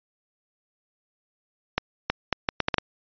accelerating click train, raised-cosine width 0.3 ms, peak -5 dBFS, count 8, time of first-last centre 1.78-2.783 s, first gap 320 ms, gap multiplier 0.71, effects resampled to 11025 Hz

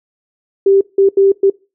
sine tone bursts at uneven times, 392 Hz, G4, in tune, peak -6 dBFS, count 4, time 0.66-0.81 / 0.98-1.09 / 1.17-1.32 / 1.43-1.5 s, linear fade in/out 5 ms, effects noise-tail reverb RT60 0.3 s tail -23 dB re dry

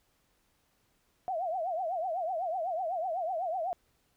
sine tone with vibrato, 698.5 Hz, F5, in tune, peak -30 dBFS, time 1.28-3.73 s, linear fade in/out 0 ms, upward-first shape triangle, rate 8 Hz, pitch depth 210 cents each way, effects pink hiss -72 dBFS RMS until 4.16 s

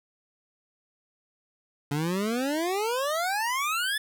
25% pulse exponential sweep, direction up, 139.9 to 1760 Hz, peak -22 dBFS, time 1.91-3.98 s, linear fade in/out 5 ms, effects none

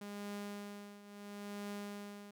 sawtooth tone with tremolo, 204 Hz, G#3, 31 cents flat, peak -37 dBFS, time 0.01-2.31 s, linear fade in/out 5 ms, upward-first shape triangle, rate 0.74 Hz, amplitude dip 80%, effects none

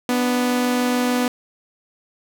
sawtooth tone pair together, 247 / 293.7 Hz, B3 / D4, 0 / 0 cents, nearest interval minor third, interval 300 cents, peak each -14 / -24 dBFS, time 0.09-1.28 s, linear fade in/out 2 ms, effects none

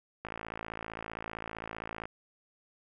click train, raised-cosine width 0.5 ms, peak -23 dBFS, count 101, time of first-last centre 0.25-2.055 s, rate 55.4 Hz, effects none

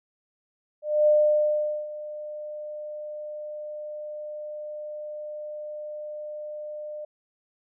sine tone with ADSR envelope, 602 Hz, D5, 43 cents sharp, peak -15 dBFS, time 0.82-7.05 s, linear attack 250 ms, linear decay 800 ms, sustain -18 dB, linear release 6 ms, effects none

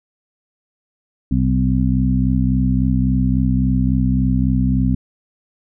harmonic tone with a mistuned harmonic, 63.6 Hz, C2, 48 cents flat, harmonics 1 / 2 / 3 / 4, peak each -19 / -19 / -19 / -19 dBFS, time 1.31-4.95 s, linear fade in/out 5 ms, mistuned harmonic 1, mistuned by -53 cents, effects none

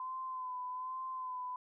sine tone with vibrato, 1020 Hz, C6, 44 cents flat, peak -38 dBFS, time 0-1.56 s, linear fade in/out 2 ms, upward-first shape sine, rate 1.2 Hz, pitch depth 34 cents each way, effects none

